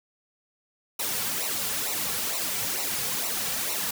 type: noise with flanger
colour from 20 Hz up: white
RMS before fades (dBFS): -29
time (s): 0.99-3.91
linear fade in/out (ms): 5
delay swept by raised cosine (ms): 0.6 to 3.3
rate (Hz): 2.2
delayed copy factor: -0.75
effects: none